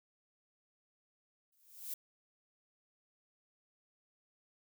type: noise with exponential growth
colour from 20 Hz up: violet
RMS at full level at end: -38 dBFS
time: 1.52-1.94 s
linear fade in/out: 5 ms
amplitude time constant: 90 ms
effects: none